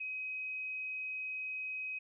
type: tone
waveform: sine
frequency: 2529 Hz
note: D#7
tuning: 28 cents sharp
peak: -37 dBFS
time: 0-1.99 s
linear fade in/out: 10 ms
effects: none